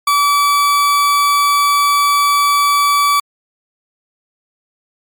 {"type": "tone", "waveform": "40% pulse", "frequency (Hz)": 1150, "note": "D6", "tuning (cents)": -37, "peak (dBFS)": -9, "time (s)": [0.07, 3.2], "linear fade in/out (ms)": 5, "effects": ["MP3 96 kbps"]}